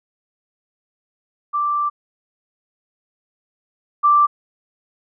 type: tone pair in turn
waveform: sine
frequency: 1174.7 / 1174.7 Hz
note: D6 / D6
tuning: 0 / 0 cents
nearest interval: unison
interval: 0 cents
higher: neither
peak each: -17 / -10 dBFS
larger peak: second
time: 1.53-1.9 / 4.03-4.27 s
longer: first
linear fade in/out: 20 ms
effects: none